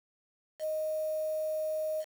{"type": "tone with quantisation", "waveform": "sine", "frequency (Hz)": 622.3, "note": "D#5", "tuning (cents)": 0, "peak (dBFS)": -30, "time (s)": [0.59, 2.05], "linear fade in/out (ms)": 50, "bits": 8, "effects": []}